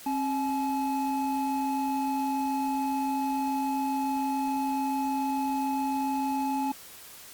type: tone pair together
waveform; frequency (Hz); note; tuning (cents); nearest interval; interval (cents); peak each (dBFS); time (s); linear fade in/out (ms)
triangle; 269 / 854; C4 / G#5; +48 / +48; octave + minor sixth; 2000; -27; 0.06-6.72; 5
effects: white hiss -47 dBFS RMS until 7.33 s + Opus 48 kbps